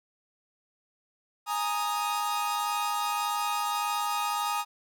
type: chord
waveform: 45% pulse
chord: Ab suspended second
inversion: none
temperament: equal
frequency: 830.6 / 932.3 / 1244.5 Hz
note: Ab5 / Bb5 / Eb6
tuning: 0 / 0 / 0 cents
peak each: -32 / -33 / -31 dBFS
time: 1.46-4.65 s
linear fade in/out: 50 ms
effects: none